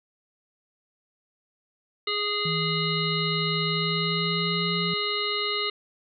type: harmonic tone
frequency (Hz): 414.3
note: G#4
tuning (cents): -4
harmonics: 1 / 3 / 5 / 7 / 9 / 10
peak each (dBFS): -32 / -32 / -32 / -32 / -32 / -32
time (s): 2.07-5.7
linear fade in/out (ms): 5
type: tone with pitch glide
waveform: sine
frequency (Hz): 160 to 170.5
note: D#3 to F3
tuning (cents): +49 to -41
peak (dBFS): -28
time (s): 2.45-4.94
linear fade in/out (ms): 5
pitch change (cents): +110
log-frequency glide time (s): 3.66-4.73
effects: none